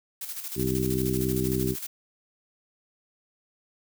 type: noise with tremolo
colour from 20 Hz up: blue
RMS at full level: -34 dBFS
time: 0.21-1.87 s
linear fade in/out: 5 ms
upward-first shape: square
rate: 13 Hz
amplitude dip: 55%
type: harmonic tone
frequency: 64 Hz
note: C2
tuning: 38 cents flat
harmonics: 1 / 2 / 3 / 4 / 5 / 6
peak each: -35 / -30 / -31 / -34 / -31 / -29 dBFS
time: 0.55-1.76 s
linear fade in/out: 50 ms
effects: none